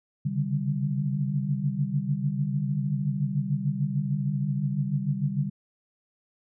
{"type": "tone cluster", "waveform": "sine", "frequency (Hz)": [136.4, 143.4, 149.8, 196.5], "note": ["C#3", "D3", "D3", "G3"], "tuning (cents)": [-28, -41, 35, 4], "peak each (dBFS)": -30, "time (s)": [0.25, 5.5], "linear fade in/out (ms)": 10, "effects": []}